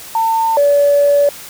sine tone pair in turn, 901 / 573.2 Hz, A5 / D5, +41 / -42 cents, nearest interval minor sixth, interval 783 cents, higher first, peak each -11 / -7 dBFS, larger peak second, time 0.15-0.57 / 0.57-1.29 s, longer second, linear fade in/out 2 ms, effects tanh soft clip ceiling -3 dBFS + white hiss -33 dBFS RMS until 1.49 s

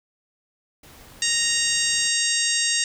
pink noise, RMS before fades -47 dBFS, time 0.83-2.08 s, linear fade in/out 5 ms
harmonic tone, 932 Hz, A#5, 1 cent flat, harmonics 2 / 3 / 4 / 5 / 6 / 7 / 8 / 9, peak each -28 / -28 / -28 / -28 / -28 / -28 / -28 / -28 dBFS, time 1.22-2.84 s, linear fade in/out 2 ms
effects none

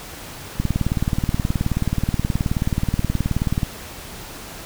click train, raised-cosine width 5 ms, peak -7 dBFS, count 58, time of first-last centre 0.6-3.632 s, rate 18.8 Hz, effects pink hiss -36 dBFS RMS until 4.65 s

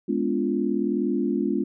sine chord, G# diminished seventh, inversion none, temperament equal with one note detuned, 207.7 / 246.9 / 287.5 / 349.2 Hz, G#3 / B3 / D4 / F4, 0 / 0 / -37 / 0 cents, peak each -27 dBFS, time 0.08-1.64 s, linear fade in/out 10 ms, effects none

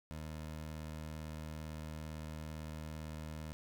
20% pulse tone, 77.78 Hz, D#2, in tune, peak -38 dBFS, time 0.11-3.53 s, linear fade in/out 0 ms, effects none

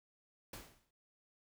pink noise with exponential decay, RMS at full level -45 dBFS, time 0.53-0.91 s, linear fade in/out 5 ms, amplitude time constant 81 ms, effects none

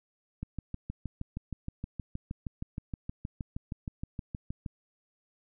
click train, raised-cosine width 5 ms, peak -23 dBFS, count 28, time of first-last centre 0.43-4.662 s, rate 6.38 Hz, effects none

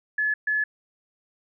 sine tone bursts at uneven times, 1713 Hz, A6, 47 cents flat, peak -21 dBFS, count 2, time 0.18-0.34 / 0.47-0.64 s, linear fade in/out 5 ms, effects none

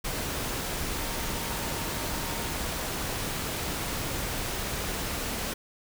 sine tone in noise, 922 Hz, A#5, 19 cents flat, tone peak -43 dBFS, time 0.95-2.54 s, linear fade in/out 10 ms, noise pink, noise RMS -32 dBFS, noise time 0.04-5.54 s, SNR -14 dB, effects none

